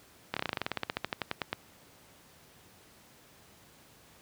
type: slowing click train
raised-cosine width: 0.3 ms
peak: -14 dBFS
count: 21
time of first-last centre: 0.34-1.53 s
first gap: 26 ms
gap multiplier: 1.08
effects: pink hiss -58 dBFS RMS until 4.21 s + high-pass 80 Hz 12 dB/octave